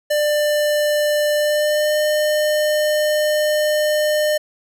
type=tone with pitch glide; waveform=square; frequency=595 to 605.4 Hz; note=D5 to D#5; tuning=+22 to -48 cents; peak=-16 dBFS; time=0.1-4.38 s; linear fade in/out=10 ms; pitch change=+30 cents; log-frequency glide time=1.35-1.97 s; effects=none